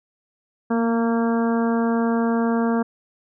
harmonic tone with a mistuned harmonic, 230 Hz, A#3, 23 cents flat, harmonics 1 / 2 / 3 / 4 / 5 / 6 / 7, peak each -19 / -25 / -29 / -31 / -33 / -35 / -36 dBFS, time 0.7-2.83 s, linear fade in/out 10 ms, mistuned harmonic 1, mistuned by +16 cents, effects none

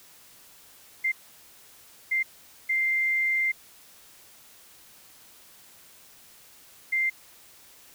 sine tone bursts at uneven times, 2093 Hz, C7, in tune, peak -22 dBFS, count 4, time 1.04-1.12 / 2.11-2.23 / 2.69-3.52 / 6.92-7.1 s, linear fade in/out 10 ms, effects white hiss -53 dBFS RMS until 7.94 s

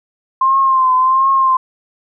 sine tone with vibrato, 1051 Hz, C6, 7 cents sharp, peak -9 dBFS, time 0.41-1.57 s, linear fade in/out 5 ms, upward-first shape triangle, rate 1.4 Hz, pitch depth 55 cents each way, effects none

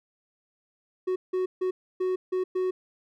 triangle tone bursts at uneven times, 370 Hz, F#4, in tune, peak -22 dBFS, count 6, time 1.07-1.16 / 1.33-1.46 / 1.61-1.71 / 2-2.16 / 2.32-2.44 / 2.55-2.71 s, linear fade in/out 10 ms, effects none

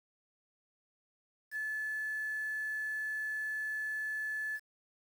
sine tone with quantisation, 1729 Hz, A6, 31 cents flat, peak -34 dBFS, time 1.51-4.6 s, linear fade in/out 50 ms, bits 9, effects none

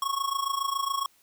square tone with amplitude modulation, 1100 Hz, C#6, 14 cents flat, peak -24 dBFS, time 0.02-1.06 s, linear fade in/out 2 ms, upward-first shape sine, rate 27.2 Hz, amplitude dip 80%, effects white hiss -63 dBFS RMS until 1.22 s

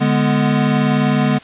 square chord, G# diminished, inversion second, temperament equal, 146.83 / 207.7 / 246.9 Hz, D3 / G#3 / B3, 0 / 0 / 0 cents, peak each -18 dBFS, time 0-1.39 s, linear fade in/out 20 ms, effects white hiss -40 dBFS RMS until 1.43 s + resampled to 8000 Hz

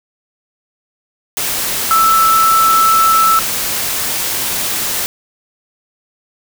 sine tone in noise, 1318.5 Hz, E6, in tune, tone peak -8 dBFS, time 1.91-3.39 s, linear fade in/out 0 ms, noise white, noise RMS -18 dBFS, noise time 1.37-5.06 s, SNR +7 dB, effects none

